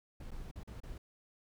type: noise with dropouts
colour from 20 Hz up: brown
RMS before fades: -45 dBFS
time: 0.2-0.98 s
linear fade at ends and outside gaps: 5 ms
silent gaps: 0.308-0.315 / 0.513-0.557 / 0.634-0.674 / 0.803-0.833 s
effects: none